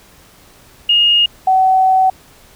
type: tone pair in turn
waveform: sine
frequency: 2852 / 755.4 Hz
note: F7 / F#5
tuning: +36 / +36 cents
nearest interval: octave + major seventh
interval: 2300 cents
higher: first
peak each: -8 dBFS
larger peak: neither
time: 0.89-1.26 / 1.47-2.1 s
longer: second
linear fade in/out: 5 ms
effects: pink hiss -45 dBFS RMS until 2.55 s